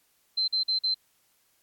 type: tone bursts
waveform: sine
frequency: 4100 Hz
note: C8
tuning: 36 cents flat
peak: -23 dBFS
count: 4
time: 0.37-0.945 s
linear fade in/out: 10 ms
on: 110 ms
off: 45 ms
effects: white hiss -68 dBFS RMS until 1.62 s + AAC 64 kbps